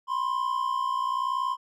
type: tone pair together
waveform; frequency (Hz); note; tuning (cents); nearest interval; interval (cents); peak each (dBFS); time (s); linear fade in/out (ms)
triangle; 999 / 1059.8; B5 / C6; +20 / +22; minor second; 102; -28 / -25; 0.07-1.57; 50
effects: none